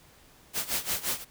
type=noise with tremolo; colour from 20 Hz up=white; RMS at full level=-28 dBFS; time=0.53-1.25 s; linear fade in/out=50 ms; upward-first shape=sine; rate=5.7 Hz; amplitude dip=85%; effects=pink hiss -57 dBFS RMS until 1.3 s